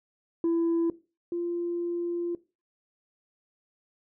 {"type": "tone pair in turn", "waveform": "sine", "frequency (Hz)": [334.6, 345.4], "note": ["E4", "F4"], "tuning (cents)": [26, -19], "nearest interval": "minor second", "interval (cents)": 55, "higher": "second", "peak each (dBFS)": [-20, -27], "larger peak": "first", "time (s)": [[0.44, 0.9], [1.32, 2.35]], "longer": "second", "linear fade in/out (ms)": 2, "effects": ["noise-tail reverb RT60 0.3 s tail -19 dB re dry", "tanh soft clip ceiling -21 dBFS"]}